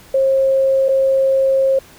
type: tone with dropouts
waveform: sine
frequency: 536 Hz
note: C5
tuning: 42 cents sharp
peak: -11 dBFS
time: 0.14-1.79 s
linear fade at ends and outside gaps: 5 ms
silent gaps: 0.885-0.889 s
effects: pink hiss -44 dBFS RMS until 1.98 s